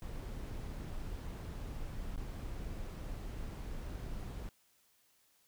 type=noise with dropouts; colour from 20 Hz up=brown; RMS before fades=-42 dBFS; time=0.02-4.49 s; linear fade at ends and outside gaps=1 ms; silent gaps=2.161-2.177 s; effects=white hiss -71 dBFS RMS until 5.47 s